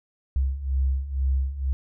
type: beating tone pair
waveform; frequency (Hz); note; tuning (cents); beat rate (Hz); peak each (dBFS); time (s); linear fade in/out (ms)
sine; 65.41 / 67.51; C2 / C#2; 0 / -45; 2.1; -27 / -23; 0.36-1.73; 0
effects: none